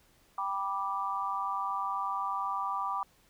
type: chord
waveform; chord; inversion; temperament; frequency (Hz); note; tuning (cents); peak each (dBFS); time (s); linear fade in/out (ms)
sine; G major; none; just; 784 / 980 / 1176; G5 / B5 / D6; 0 / -14 / +2; -37 / -35 / -33; 0.38-3.03; 2
effects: pink hiss -65 dBFS RMS until 3.29 s